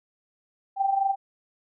sine tone with amplitude modulation, 784 Hz, G5, in tune, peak -18 dBFS, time 0.76-1.16 s, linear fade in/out 50 ms, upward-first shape sine, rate 24 Hz, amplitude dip 65%, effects none

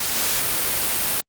white noise with level steps, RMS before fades -24 / -22 dBFS, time 0-1.21 s, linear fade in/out 5 ms, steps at 0.16 s, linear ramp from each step 2 ms, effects Opus 48 kbps

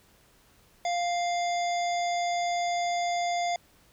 harmonic tone with a mistuned harmonic, 698.5 Hz, F5, in tune, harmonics 1 / 3 / 5 / 7 / 9 / 10, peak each -26 / -36 / -40 / -43 / -45 / -46 dBFS, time 0.85-3.56 s, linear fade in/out 2 ms, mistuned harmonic 9, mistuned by +58 cents, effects pink hiss -61 dBFS RMS until 3.92 s

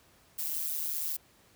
violet noise with amplitude modulation, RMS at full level -30 dBFS, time 0.38-1.17 s, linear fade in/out 10 ms, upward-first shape sine, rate 155 Hz, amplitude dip 85%, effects pink hiss -62 dBFS RMS until 1.55 s + high-pass 60 Hz 12 dB/octave

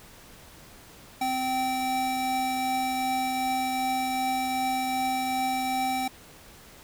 square tone pair together, 259.2 / 775 Hz, C4 / G5, -16 / -20 cents, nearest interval octave + perfect fifth, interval 1896 cents, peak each -33 / -27 dBFS, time 1.21-6.08 s, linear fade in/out 5 ms, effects pink hiss -50 dBFS RMS until 6.83 s

